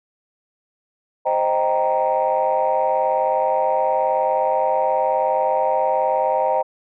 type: chord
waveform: sine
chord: C minor seventh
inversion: none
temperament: equal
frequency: 523.3 / 622.3 / 784 / 932.3 Hz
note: C5 / Eb5 / G5 / Bb5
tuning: 0 / 0 / 0 / 0 cents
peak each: -21 dBFS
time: 1.25-6.63 s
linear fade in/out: 20 ms
effects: tanh soft clip ceiling -9 dBFS